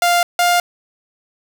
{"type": "tone pair in turn", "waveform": "sawtooth", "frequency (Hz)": [698.5, 703.4], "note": ["F5", "F5"], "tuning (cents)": [0, 12], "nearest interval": "unison", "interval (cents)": 12, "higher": "second", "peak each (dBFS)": -8, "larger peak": "neither", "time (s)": [[0.02, 0.23], [0.39, 0.6]], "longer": "neither", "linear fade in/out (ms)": 2, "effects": []}